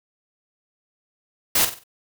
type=noise with echo; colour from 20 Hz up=white; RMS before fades=-18 dBFS; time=1.55-1.65 s; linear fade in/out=5 ms; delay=47 ms; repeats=4; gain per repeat=-9 dB; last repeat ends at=1.838 s; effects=none